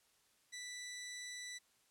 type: tone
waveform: 15% pulse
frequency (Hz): 1975.5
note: B6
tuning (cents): 0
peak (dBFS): -39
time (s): 0.52-1.59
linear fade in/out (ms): 20
effects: white hiss -73 dBFS RMS until 1.9 s + low-pass 11000 Hz 12 dB/octave